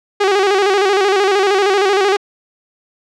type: tone with vibrato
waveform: sawtooth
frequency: 394.3 Hz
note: G4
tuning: 10 cents sharp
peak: -7 dBFS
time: 0.2-2.17 s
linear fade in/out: 10 ms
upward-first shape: square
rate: 13 Hz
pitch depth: 67 cents each way
effects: low-pass 5000 Hz 12 dB/octave